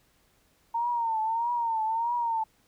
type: tone with vibrato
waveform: sine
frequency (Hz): 917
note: A#5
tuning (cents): -29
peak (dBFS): -25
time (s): 0.74-2.44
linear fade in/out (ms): 10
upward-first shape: triangle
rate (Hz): 1.6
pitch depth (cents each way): 97
effects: pink hiss -66 dBFS RMS until 2.67 s